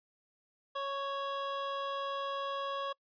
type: tone pair together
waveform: square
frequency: 553 / 1110.8 Hz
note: C#5 / C#6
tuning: -4 / +3 cents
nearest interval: octave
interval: 1207 cents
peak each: -39 / -37 dBFS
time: 0.75-2.93 s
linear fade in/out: 10 ms
effects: noise-tail reverb RT60 0.1 s tail -26 dB re dry + resampled to 11025 Hz